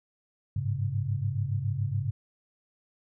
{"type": "tone cluster", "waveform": "sine", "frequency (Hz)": [99, 106.1, 136.2], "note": ["G2", "G#2", "C#3"], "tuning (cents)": [18, 38, -30], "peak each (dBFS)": -31, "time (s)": [0.56, 2.11], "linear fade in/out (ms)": 5, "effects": []}